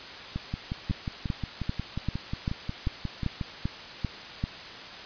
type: two click trains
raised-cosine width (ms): 5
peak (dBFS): -15 / -18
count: 10 / 18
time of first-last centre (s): 0.91-4.439 / 0.36-3.412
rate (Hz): 2.55 / 5.57
effects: white hiss -41 dBFS RMS until 5.05 s + resampled to 11025 Hz